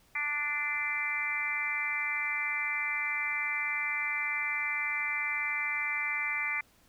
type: harmonic tone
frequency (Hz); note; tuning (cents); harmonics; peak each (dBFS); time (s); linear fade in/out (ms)
293.7; D4; 0; 3 / 4 / 5 / 6 / 7 / 8; -44 / -41 / -44 / -40 / -32 / -34; 0.15-6.61; 5
effects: pink hiss -64 dBFS RMS until 6.88 s